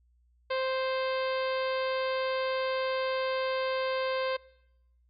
harmonic tone, 523.3 Hz, C5, in tune, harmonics 1 / 2 / 3 / 4 / 5 / 6 / 7 / 8 / 9, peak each -29 / -35 / -39 / -41 / -43 / -45 / -46 / -47 / -48 dBFS, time 0.5-4.37 s, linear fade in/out 10 ms, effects noise-tail reverb RT60 0.9 s tail -24 dB re dry + added 60 Hz sine -63 dBFS peak until 5.09 s

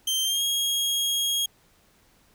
sawtooth tone with pitch glide, 3136 to 3275 Hz, G7 to G#7, 0 to -25 cents, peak -20 dBFS, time 0.07-1.46 s, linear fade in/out 5 ms, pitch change +75 cents, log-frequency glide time 0.24-0.43 s, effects pink hiss -61 dBFS RMS until 2.34 s

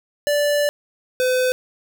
square tone pair in turn, 584 / 507.7 Hz, D5 / B4, -10 / +48 cents, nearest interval major second, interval 242 cents, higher first, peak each -17 dBFS, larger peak neither, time 0.27-0.69 / 1.2-1.52 s, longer first, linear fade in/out 0 ms, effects none

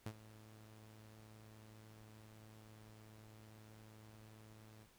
sawtooth tone with ADSR envelope, 108.7 Hz, A2, 21 cents flat, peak -37 dBFS, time 0.06-4.87 s, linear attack 3 ms, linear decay 63 ms, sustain -17 dB, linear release 48 ms, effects pink hiss -69 dBFS RMS until 4.98 s

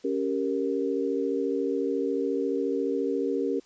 sine chord, G diminished, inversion second, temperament equal, 277.2 / 392 / 466.2 Hz, Db4 / G4 / Bb4, 0 / 0 / 0 cents, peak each -29 dBFS, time 0.04-3.6 s, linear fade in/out 10 ms, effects white hiss -59 dBFS RMS until 3.65 s + resampled to 16000 Hz

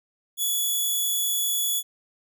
5% pulse tone, 3409 Hz, G#7, 45 cents sharp, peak -15 dBFS, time 0.37-1.83 s, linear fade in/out 50 ms, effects none

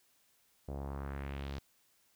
sawtooth tone with low-pass filter sweep, 69.3 Hz, C#2, in tune, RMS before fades -41 dBFS, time 0.68-1.59 s, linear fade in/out 5 ms, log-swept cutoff 600 to 4800 Hz, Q 1.8, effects white hiss -71 dBFS RMS until 2.15 s

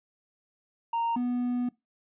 triangle tone pair in turn, 927 / 245.5 Hz, A#5 / B3, -10 / -10 cents, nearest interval octave + major seventh, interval 2300 cents, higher first, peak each -24 dBFS, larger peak neither, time 0.93-1.16 / 1.16-1.69 s, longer second, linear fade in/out 5 ms, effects noise-tail reverb RT60 0.2 s tail -21 dB re dry + resampled to 8000 Hz

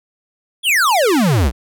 square exponential sweep, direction down, 3520 to 55 Hz, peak -12 dBFS, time 0.63-1.52 s, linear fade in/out 50 ms, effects none

